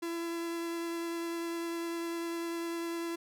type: tone with vibrato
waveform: 45% pulse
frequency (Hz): 336.7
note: E4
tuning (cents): +37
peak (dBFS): -34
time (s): 0.02-3.16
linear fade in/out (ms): 10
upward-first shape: sine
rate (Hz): 10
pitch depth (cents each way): 9
effects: none